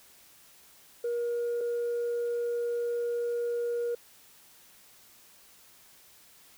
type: tone pair in turn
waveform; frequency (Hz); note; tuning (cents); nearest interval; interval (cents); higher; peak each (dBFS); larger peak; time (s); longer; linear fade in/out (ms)
sine; 475.3 / 475.3; A#4 / A#4; +34 / +34; unison; 0; neither; -26; neither; 1.04-1.61 / 1.61-3.95; second; 5
effects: tanh soft clip ceiling -26 dBFS + white hiss -57 dBFS RMS until 6.57 s